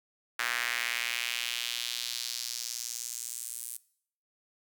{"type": "tone with high-pass filter sweep", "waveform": "sawtooth", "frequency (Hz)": 119.6, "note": "A#2", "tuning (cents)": 45, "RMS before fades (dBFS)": -35, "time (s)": [0.39, 3.77], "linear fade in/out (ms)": 5, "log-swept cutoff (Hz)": [1600, 9800], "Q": 2.1, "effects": ["noise-tail reverb RT60 0.6 s tail -20 dB re dry"]}